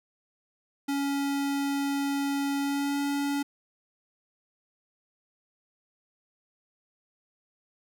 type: tone with pitch glide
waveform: square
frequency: 280 to 283.1 Hz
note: C#4 to C#4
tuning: +18 to +37 cents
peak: -27 dBFS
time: 0.88-3.43 s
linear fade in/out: 10 ms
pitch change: +19 cents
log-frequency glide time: 2.59-2.99 s
effects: none